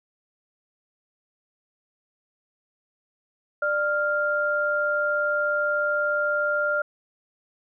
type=tone pair together; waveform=sine; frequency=593.5 / 1396.9 Hz; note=D5 / F6; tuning=+18 / 0 cents; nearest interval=octave + minor third; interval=1482 cents; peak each=-25 / -23 dBFS; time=3.62-6.82 s; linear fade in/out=5 ms; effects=none